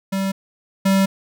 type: tone pair in turn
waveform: square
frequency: 193.7 / 193.7 Hz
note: G3 / G3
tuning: -20 / -20 cents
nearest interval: unison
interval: 0 cents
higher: neither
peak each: -20 / -14 dBFS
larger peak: second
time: 0.12-0.32 / 0.85-1.06 s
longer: second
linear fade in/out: 10 ms
effects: none